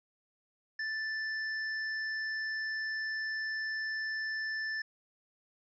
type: tone with hard clipping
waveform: triangle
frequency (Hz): 1760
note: A6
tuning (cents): 0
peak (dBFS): -35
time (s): 0.79-4.82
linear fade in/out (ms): 5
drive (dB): 14
effects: resampled to 16000 Hz